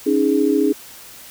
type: chord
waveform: sine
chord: C# suspended second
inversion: none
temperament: equal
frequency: 277.2 / 311.1 / 415.3 Hz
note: C#4 / D#4 / G#4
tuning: 0 / 0 / 0 cents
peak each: -18 dBFS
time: 0.06-0.73 s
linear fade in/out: 10 ms
effects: white hiss -40 dBFS RMS until 1.3 s